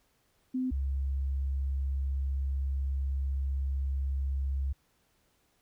sine tone pair in turn, 256.4 / 67.91 Hz, C4 / C#2, -35 / -35 cents, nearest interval octave + major seventh, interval 2300 cents, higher first, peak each -28 dBFS, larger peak neither, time 0.54-0.71 / 0.71-4.73 s, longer second, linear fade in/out 10 ms, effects pink hiss -71 dBFS RMS until 5.61 s

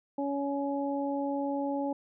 harmonic tone, 280.6 Hz, C#4, 21 cents sharp, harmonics 1 / 2 / 3, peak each -31 / -34 / -36 dBFS, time 0.18-1.93 s, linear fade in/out 5 ms, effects none

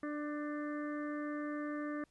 harmonic tone with a mistuned harmonic, 296.1 Hz, D4, 14 cents sharp, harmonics 1 / 2 / 4 / 5 / 6 / 7, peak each -38 / -45 / -47 / -54 / -49 / -59 dBFS, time 0.03-2.04 s, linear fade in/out 2 ms, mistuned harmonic 5, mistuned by +24 cents, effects pink hiss -74 dBFS RMS until 2.1 s + resampled to 24000 Hz

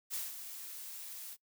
blue noise with ADSR envelope, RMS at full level -37 dBFS, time 0.1-1.37 s, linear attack 41 ms, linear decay 180 ms, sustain -9 dB, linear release 47 ms, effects noise-tail reverb RT60 0.1 s tail -21 dB re dry

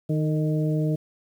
harmonic tone with a mistuned harmonic, 154.8 Hz, D#3, 9 cents flat, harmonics 1 / 2 / 3 / 4, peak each -22 / -28 / -32 / -34 dBFS, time 0.09-0.96 s, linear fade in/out 10 ms, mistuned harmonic 3, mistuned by -33 cents, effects 9-bit

